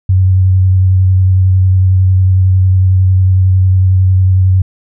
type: tone with vibrato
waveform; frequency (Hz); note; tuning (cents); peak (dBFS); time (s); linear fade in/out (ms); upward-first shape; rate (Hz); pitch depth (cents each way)
sine; 93.5; F#2; +19; -5; 0.09-4.62; 5; triangle; 11; 23
effects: none